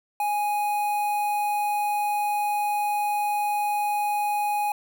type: tone with notch filter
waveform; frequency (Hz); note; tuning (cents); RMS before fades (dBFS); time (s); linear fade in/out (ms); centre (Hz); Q
square; 830; G#5; -1; -25; 0.2-4.72; 2; 5100; 0.57
effects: none